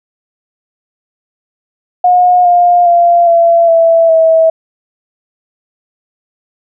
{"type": "tone with pitch steps", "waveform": "sine", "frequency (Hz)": [720, 705.2, 690.7, 676.5, 662.5, 648.9], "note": ["F#5", "F5", "F5", "E5", "E5", "E5"], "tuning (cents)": [-47, 17, -19, 45, 9, -27], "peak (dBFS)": -4, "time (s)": [2.04, 4.5], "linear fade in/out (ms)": 5, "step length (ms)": 410, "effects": []}